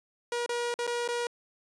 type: tone with dropouts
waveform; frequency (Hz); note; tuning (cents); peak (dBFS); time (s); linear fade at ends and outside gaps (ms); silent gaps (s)
sawtooth; 478.5; A#4; +45; -25; 0.32-1.27; 2; 0.462-0.492 / 0.741-0.789 / 0.868-0.875 / 1.078-1.087
effects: resampled to 22050 Hz